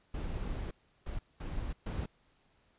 brown noise bursts at uneven times, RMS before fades -37 dBFS, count 4, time 0.14-0.71 / 1.06-1.19 / 1.4-1.73 / 1.86-2.06 s, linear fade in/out 5 ms, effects pink hiss -70 dBFS RMS until 2.78 s + resampled to 8000 Hz

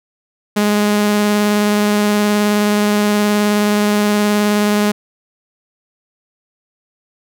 sawtooth tone with vibrato, 207.9 Hz, G#3, 2 cents sharp, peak -8 dBFS, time 0.56-4.92 s, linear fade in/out 10 ms, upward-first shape sine, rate 19 Hz, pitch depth 11 cents each way, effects none

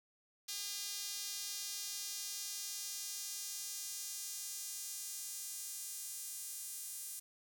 sawtooth tone with high-pass filter sweep, 404.4 Hz, G#4, 46 cents flat, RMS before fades -44 dBFS, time 0.48-7.2 s, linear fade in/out 10 ms, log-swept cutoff 4700 to 8600 Hz, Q 1.4, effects 11-bit

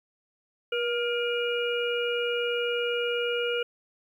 harmonic tone with a mistuned harmonic, 479.3 Hz, A#4, 48 cents sharp, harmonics 1 / 3 / 5 / 6, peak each -27 / -33 / -36 / -33 dBFS, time 0.72-3.63 s, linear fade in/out 5 ms, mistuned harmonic 3, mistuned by -37 cents, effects 10-bit

